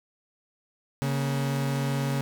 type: tone pair together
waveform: 40% pulse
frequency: 138.6 / 234.7 Hz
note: C#3 / A#3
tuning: 0 / +12 cents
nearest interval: major sixth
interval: 912 cents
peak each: -25 / -32 dBFS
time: 1.02-2.21 s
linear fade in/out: 0 ms
effects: none